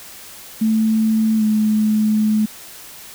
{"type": "tone with pitch glide", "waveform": "sine", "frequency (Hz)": [220, 214.7], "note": ["A3", "A3"], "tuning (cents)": [0, -42], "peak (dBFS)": -13, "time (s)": [0.61, 2.46], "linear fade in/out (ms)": 10, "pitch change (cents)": -42, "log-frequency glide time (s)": [1.37, 1.43], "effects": ["white hiss -38 dBFS RMS until 3.14 s"]}